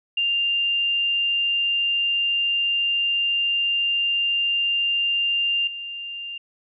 sine tone with level steps, 2794 Hz, F7, in tune, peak -19 / -30 dBFS, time 0.17-6.38 s, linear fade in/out 5 ms, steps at 5.67 s, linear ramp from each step 5 ms, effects none

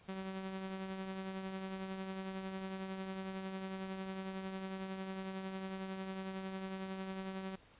sawtooth tone with tremolo, 190.6 Hz, G3, 48 cents flat, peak -35 dBFS, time 0.08-7.56 s, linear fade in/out 10 ms, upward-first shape triangle, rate 11 Hz, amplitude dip 45%, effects pink hiss -63 dBFS RMS until 7.79 s + resampled to 8000 Hz

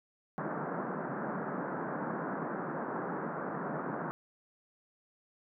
pink band-pass noise, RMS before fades -37 dBFS, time 0.38-4.11 s, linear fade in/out 0 ms, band 150 to 1600 Hz, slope 48 dB/octave, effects none

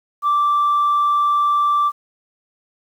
sine tone, 1170 Hz, D6, 7 cents flat, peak -12 dBFS, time 0.22-1.92 s, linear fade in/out 50 ms, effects tanh soft clip ceiling -11 dBFS + 8-bit

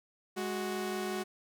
sawtooth tone pair together, 207.7 / 370 Hz, G#3 / F#4, 0 / 0 cents, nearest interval minor seventh, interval 1000 cents, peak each -34 / -31 dBFS, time 0.36-1.24 s, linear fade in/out 20 ms, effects none

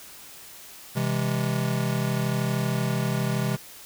square chord, C augmented, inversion none, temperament just, 130.81 / 163.52 / 204.4 Hz, C3 / E3 / G#3, 0 / -14 / -27 cents, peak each -27 / -30 / -30 dBFS, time 0.95-3.57 s, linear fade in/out 20 ms, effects white hiss -45 dBFS RMS until 3.85 s

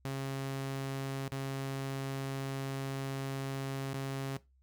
sawtooth tone with dropouts, 135.7 Hz, C#3, 36 cents flat, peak -31 dBFS, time 0.05-4.37 s, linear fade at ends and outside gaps 0 ms, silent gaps 1.28-1.321 / 3.932-3.943 s, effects noise-tail reverb RT60 0.2 s tail -17 dB re dry + added 65 Hz sine -64 dBFS peak until 4.62 s

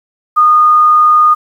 sine tone, 1227 Hz, D#6, 25 cents flat, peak -4 dBFS, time 0.36-1.35 s, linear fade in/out 20 ms, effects 7-bit

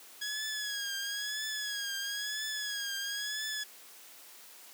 15% pulse tone with vibrato, 1666 Hz, G#6, 5 cents sharp, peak -28 dBFS, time 0.21-3.64 s, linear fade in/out 10 ms, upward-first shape triangle, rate 1 Hz, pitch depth 79 cents each way, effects white hiss -53 dBFS RMS until 4.73 s + high-pass 300 Hz 12 dB/octave

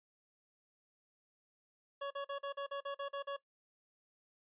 25% pulse tone bursts, 560 Hz, C#5, 18 cents sharp, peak -34 dBFS, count 10, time 2.01-3.367 s, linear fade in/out 10 ms, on 97 ms, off 43 ms, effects noise-tail reverb RT60 0.1 s tail -17 dB re dry + resampled to 8000 Hz

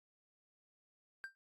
triangle tone with exponential decay, 1575 Hz, G6, 8 cents sharp, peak -37 dBFS, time 1.24-1.35 s, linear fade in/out 0 ms, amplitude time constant 23 ms, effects AAC 64 kbps

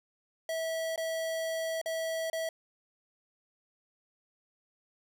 square tone with dropouts, 650 Hz, E5, 24 cents flat, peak -32 dBFS, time 0.49-2.49 s, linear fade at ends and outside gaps 2 ms, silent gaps 0.96-0.977 / 1.815-1.859 / 2.3-2.33 s, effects none

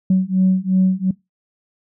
sine beating tone pair, 185.8 / 188.6 Hz, F#3 / F#3, +7 / +33 cents, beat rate 2.8 Hz, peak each -15 dBFS, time 0.1-1.11 s, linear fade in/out 5 ms, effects noise-tail reverb RT60 0.2 s tail -22 dB re dry + tanh soft clip ceiling -7 dBFS

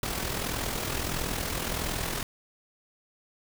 pink noise with amplitude modulation, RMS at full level -29 dBFS, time 0.03-2.23 s, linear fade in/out 2 ms, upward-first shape sine, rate 41.5 Hz, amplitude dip 55%, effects none

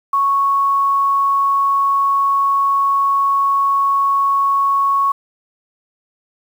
sine tone with quantisation, 1107 Hz, C#6, 3 cents flat, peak -12 dBFS, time 0.13-5.12 s, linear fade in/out 5 ms, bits 7, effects none

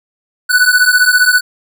square beating tone pair, 1480 / 1495 Hz, F#6 / F#6, 0 / +17 cents, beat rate 15 Hz, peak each -11 dBFS, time 0.49-1.41 s, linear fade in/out 20 ms, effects none

